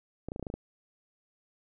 clicks, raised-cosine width 2 ms, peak -23 dBFS, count 8, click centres 0.286 / 0.319 / 0.361 / 0.396 / 0.427 / 0.468 / 0.501 / 0.54 s, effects none

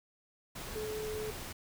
sine tone in noise, 430 Hz, A4, 40 cents flat, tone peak -36 dBFS, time 0.75-1.31 s, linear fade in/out 10 ms, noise pink, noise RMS -43 dBFS, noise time 0.55-1.53 s, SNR +4 dB, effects none

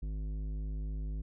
triangle tone with tanh clipping, 51.91 Hz, G#1, in tune, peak -36 dBFS, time 0.02-1.22 s, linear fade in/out 10 ms, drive 16 dB, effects none

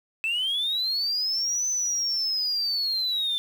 sine linear two-way sweep, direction up then down, 2602 to 6120 to 3527 Hz, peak -22 dBFS, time 0.24-3.38 s, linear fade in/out 0 ms, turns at 1.68 s, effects tanh soft clip ceiling -21 dBFS + 8-bit

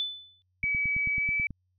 sine tone with exponential decay, 3500 Hz, A7, 10 cents flat, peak -25 dBFS, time 0-0.42 s, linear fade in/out 0 ms, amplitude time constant 90 ms
sine tone with pitch glide, 2283 to 2302 Hz, D7 to D7, -50 to -35 cents, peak -25 dBFS, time 0.63-1.47 s, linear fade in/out 2 ms, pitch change +15 cents, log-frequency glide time 1.17-1.3 s
click train, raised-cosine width 5 ms, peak -26 dBFS, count 9, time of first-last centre 0.64-1.507 s, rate 9.23 Hz
effects added 91 Hz sine -70 dBFS peak until 1.78 s

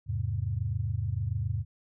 sine chord, E augmented, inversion none, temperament equal, 82.41 / 103.83 / 130.81 Hz, E2 / G#2 / B#2, 0 / 0 / 0 cents, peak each -34 / -30 / -34 dBFS, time 0.06-1.65 s, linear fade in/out 50 ms, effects none

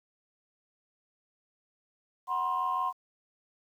sine tone cluster, 744 / 970 / 1056 Hz, F#5 / B5 / C6, +9 / -31 / +16 cents, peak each -34 / -34 / -28 dBFS, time 2.27-2.93 s, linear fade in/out 50 ms, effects tanh soft clip ceiling -21 dBFS + 10-bit

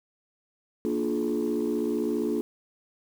sine chord, Bb dominant seventh, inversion none, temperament equal with one note detuned, 233.1 / 293.7 / 349.2 / 425.7 Hz, Bb3 / D4 / F4 / Ab4, 0 / 0 / 0 / +43 cents, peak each -29 dBFS, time 0.85-2.41 s, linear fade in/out 0 ms, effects tanh soft clip ceiling -19 dBFS + 8-bit

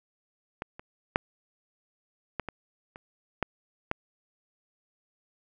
clicks, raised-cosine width 0.5 ms, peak -18 / -27 / -7 / -15 / -20 / -28 / -11 / -12 dBFS, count 8, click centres 0.621 / 0.795 / 1.159 / 2.397 / 2.487 / 2.959 / 3.427 / 3.914 s, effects none

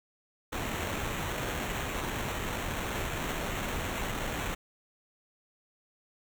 pink noise with sample-and-hold, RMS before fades -34 dBFS, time 0.52-4.55 s, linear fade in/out 10 ms, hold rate 4900 Hz, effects none

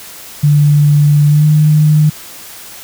sine tone with pitch glide, 146.83 to 152.18 Hz, D3 to D#3, 0 to -38 cents, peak -5 dBFS, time 0.43-2.1 s, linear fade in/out 10 ms, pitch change +62 cents, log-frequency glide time 1.27-1.46 s, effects white hiss -32 dBFS RMS until 2.83 s

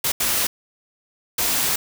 white noise bursts at uneven times, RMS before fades -21 dBFS, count 3, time 0.04-0.12 / 0.2-0.47 / 1.38-1.76 s, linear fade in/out 5 ms, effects none

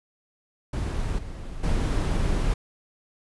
brown noise with level steps, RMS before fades -27 / -36 / -23 dBFS, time 0.73-2.54 s, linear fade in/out 5 ms, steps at 1.18 / 1.63 s, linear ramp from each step 10 ms, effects resampled to 24000 Hz

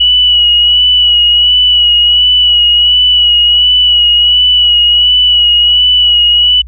sine tone with vibrato, 2932 Hz, F#7, 16 cents flat, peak -4 dBFS, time 0-6.62 s, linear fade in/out 10 ms, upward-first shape sine, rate 1.4 Hz, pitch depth 29 cents each way, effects added 60 Hz sine -25 dBFS peak until 6.67 s

